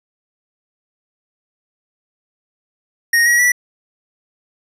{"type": "tone with pitch steps", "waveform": "square", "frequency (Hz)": [1864.7, 1909.4, 1955.1], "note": ["A#6", "A#6", "B6"], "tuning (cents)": [0, 41, -18], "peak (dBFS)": -11, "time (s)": [3.13, 3.52], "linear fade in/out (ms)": 5, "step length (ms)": 130, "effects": ["resampled to 32000 Hz"]}